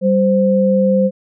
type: tone pair together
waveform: sine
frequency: 194.78 / 520 Hz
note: G3 / C5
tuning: -11 / -11 cents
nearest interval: octave + perfect fourth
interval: 1700 cents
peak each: -13 dBFS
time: 0.01-1.11 s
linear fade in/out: 50 ms
effects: none

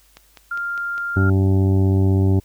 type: click train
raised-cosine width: 0.2 ms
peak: -22 dBFS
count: 5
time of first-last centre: 0.17-0.98 s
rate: 4.94 Hz
type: tone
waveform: sine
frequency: 1396.9 Hz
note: F6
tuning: in tune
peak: -22 dBFS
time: 0.51-1.3 s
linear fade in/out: 5 ms
type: harmonic tone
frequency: 96.1 Hz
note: G2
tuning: 34 cents flat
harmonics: 1 / 2 / 3 / 4 / 6 / 7 / 8 / 9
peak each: -14 / -23 / -23 / -25 / -38 / -39 / -41 / -41 dBFS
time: 1.16-2.4 s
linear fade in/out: 10 ms
effects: added 50 Hz sine -56 dBFS peak until 2.44 s + white hiss -56 dBFS RMS until 2.44 s

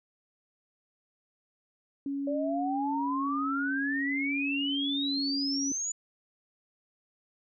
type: tone with vibrato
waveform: sine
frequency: 278.4 Hz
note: C#4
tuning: 8 cents sharp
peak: -30 dBFS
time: 2.06-5.72 s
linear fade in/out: 2 ms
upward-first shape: sine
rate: 0.48 Hz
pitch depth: 10 cents each way
type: exponential sweep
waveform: sine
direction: up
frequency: 566 to 7000 Hz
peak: -30 dBFS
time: 2.27-5.92 s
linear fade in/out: 5 ms
effects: none

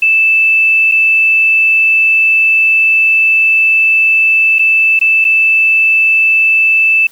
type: tone with dropouts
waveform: sine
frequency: 2637 Hz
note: E7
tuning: in tune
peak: -6 dBFS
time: 0.02-7.07 s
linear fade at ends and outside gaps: 5 ms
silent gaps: 0.915-0.919 / 4.586-4.592 / 4.992-5.012 / 5.244-5.249 s
effects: white hiss -44 dBFS RMS until 7.11 s

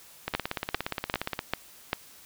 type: two click trains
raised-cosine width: 0.3 ms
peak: -13 / -9 dBFS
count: 20 / 5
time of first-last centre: 0.28-1.391 / 0.35-1.931 s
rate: 17.1 / 2.53 Hz
effects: white hiss -52 dBFS RMS until 2.25 s

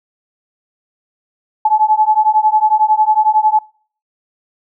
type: beating tone pair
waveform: sine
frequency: 855 / 866 Hz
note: A5 / A5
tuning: -50 / -28 cents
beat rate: 11 Hz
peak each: -12 / -12 dBFS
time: 1.65-3.59 s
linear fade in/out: 5 ms
effects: noise-tail reverb RT60 0.5 s tail -25 dB re dry

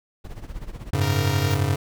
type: noise with tremolo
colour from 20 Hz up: brown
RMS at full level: -32 dBFS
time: 0.24-0.91 s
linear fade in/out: 10 ms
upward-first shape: sine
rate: 16 Hz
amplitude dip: 75%
type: chord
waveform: square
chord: F# suspended second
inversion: none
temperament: just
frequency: 92.5 / 104.06 / 138.75 Hz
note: F#2 / G#2 / C#3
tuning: 0 / +4 / +2 cents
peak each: -25 dBFS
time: 0.93-1.76 s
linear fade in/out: 5 ms
type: tone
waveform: 5% pulse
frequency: 466.2 Hz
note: A#4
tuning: in tune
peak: -18 dBFS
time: 1.01-1.55 s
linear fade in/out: 10 ms
type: noise with exponential decay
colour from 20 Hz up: violet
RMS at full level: -35 dBFS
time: 1.51-1.68 s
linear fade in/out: 0 ms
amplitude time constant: 35 ms
effects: none

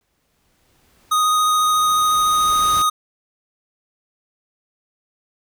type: noise with exponential growth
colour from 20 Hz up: pink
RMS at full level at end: -30 dBFS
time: 0.01-2.82 s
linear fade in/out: 1 ms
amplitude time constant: 610 ms
type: tone with vibrato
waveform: square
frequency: 1244.5 Hz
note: D#6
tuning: in tune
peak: -15 dBFS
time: 1.11-2.9 s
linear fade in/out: 10 ms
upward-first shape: sine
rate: 14 Hz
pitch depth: 9 cents each way
effects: none

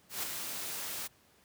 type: noise with ADSR envelope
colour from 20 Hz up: white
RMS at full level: -34 dBFS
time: 0.09-1.08 s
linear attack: 140 ms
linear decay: 8 ms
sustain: -5 dB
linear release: 18 ms
effects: pink hiss -65 dBFS RMS until 1.44 s + high-pass 80 Hz 12 dB/octave

